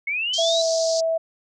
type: linear sweep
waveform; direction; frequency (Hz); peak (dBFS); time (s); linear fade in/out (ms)
sine; up; 2163 to 4024; -22; 0.07-0.62; 5
type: band-pass noise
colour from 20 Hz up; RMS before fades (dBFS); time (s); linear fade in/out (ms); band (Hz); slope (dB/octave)
white; -29; 0.33-1.01; 10; 4300 to 6400; 48
type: tone with pitch glide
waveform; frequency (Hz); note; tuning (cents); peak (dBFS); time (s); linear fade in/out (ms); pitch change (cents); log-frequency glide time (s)
sine; 663 to 653.1; E5 to E5; +10 to -16; -19; 0.38-1.18; 10; -26; 0.57-0.65
effects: none